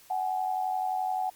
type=tone pair together; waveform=sine; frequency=748 / 839.6 Hz; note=F#5 / G#5; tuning=+19 / +19 cents; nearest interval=major second; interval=200 cents; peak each=-28 / -33 dBFS; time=0.1-1.3 s; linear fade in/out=5 ms; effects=white hiss -56 dBFS RMS until 1.35 s + Opus 48 kbps